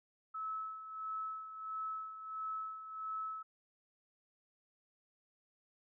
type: tone with tremolo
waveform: sine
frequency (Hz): 1299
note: E6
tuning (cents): -26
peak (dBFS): -37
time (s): 0.34-3.43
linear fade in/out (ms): 10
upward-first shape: sine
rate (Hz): 1.5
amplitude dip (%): 65
effects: none